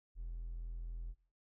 triangle tone with hard clipping, 41.9 Hz, E1, 29 cents sharp, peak -40 dBFS, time 0.15-1.15 s, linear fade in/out 50 ms, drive 2 dB, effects noise-tail reverb RT60 0.5 s tail -23 dB re dry

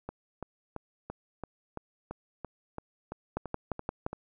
two click trains, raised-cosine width 1 ms, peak -17 / -23 dBFS, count 5 / 13, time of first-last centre 3.37-4.064 / 0.09-4.13 s, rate 5.76 / 2.97 Hz, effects none

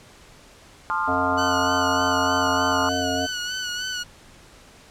sine chord, F dominant seventh, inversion first, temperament equal with one note detuned, 880 / 1046.5 / 1216.1 / 1396.9 Hz, A5 / C6 / Eb6 / F6, 0 / 0 / -40 / 0 cents, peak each -27 dBFS, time 0.9-2.89 s, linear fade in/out 0 ms
harmonic tone, 89.8 Hz, F2, 49 cents sharp, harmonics 1 / 3 / 5 / 7 / 8, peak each -34 / -27 / -32 / -28 / -28 dBFS, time 1.07-3.27 s, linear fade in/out 20 ms
clicks, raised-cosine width 2 ms, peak -30 dBFS, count 8, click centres 1.128 / 1.327 / 2.009 / 2.472 / 2.725 / 2.827 / 3.01 / 3.149 s
15% pulse tone with vibrato, 1480 Hz, F#6, in tune, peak -20 dBFS, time 1.37-4.04 s, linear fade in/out 20 ms, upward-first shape sine, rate 3.3 Hz, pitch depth 39 cents each way
effects pink hiss -49 dBFS RMS until 4.9 s + low-pass 9000 Hz 12 dB/octave

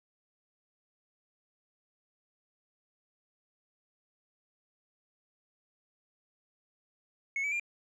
sine tone with pitch steps, 2194 / 2291 / 2393 Hz, C#7 / D7 / D7, -18 / -44 / +32 cents, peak -27 dBFS, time 7.36-7.597 s, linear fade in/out 2 ms, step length 79 ms, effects tanh soft clip ceiling -29 dBFS

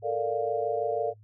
sine chord, Bb major seventh, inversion third, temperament equal, 440 / 466.2 / 587.3 / 698.5 Hz, A4 / Bb4 / D5 / F5, 0 / 0 / 0 / 0 cents, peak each -31 dBFS, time 0.02-1.14 s, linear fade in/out 50 ms, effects noise-tail reverb RT60 0.1 s tail -23 dB re dry + added 106 Hz sine -51 dBFS peak until 1.23 s

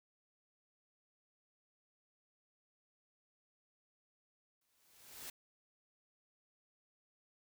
white noise with exponential growth, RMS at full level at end -45 dBFS, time 4.61-5.3 s, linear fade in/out 5 ms, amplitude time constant 150 ms, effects none

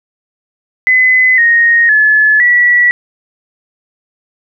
sine tone with pitch steps, 2025 / 1865 / 1719 / 1945 Hz, B6 / A#6 / A6 / B6, +43 / 0 / -41 / -27 cents, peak -5 dBFS, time 0.87-2.91 s, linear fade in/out 0 ms, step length 510 ms, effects none

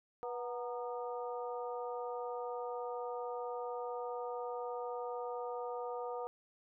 harmonic tone with a mistuned harmonic, 244.2 Hz, B3, 19 cents flat, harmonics 2 / 3 / 4 / 5, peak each -40 / -44 / -46 / -48 dBFS, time 0.23-6.27 s, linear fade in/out 0 ms, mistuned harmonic 4, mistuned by -81 cents, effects none

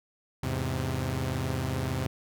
sawtooth chord, E augmented, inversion none, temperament equal, 82.41 / 103.83 / 130.81 Hz, E2 / G#2 / B#2, 0 / 0 / 0 cents, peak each -30 / -31 / -27 dBFS, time 0.43-2.07 s, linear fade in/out 5 ms, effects none

